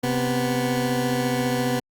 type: tone pair together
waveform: 20% pulse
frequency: 130.79 / 246.9 Hz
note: C3 / B3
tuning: 0 / 0 cents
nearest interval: major seventh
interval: 1100 cents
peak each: -21 / -18 dBFS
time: 0.03-1.8 s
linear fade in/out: 10 ms
effects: Opus 48 kbps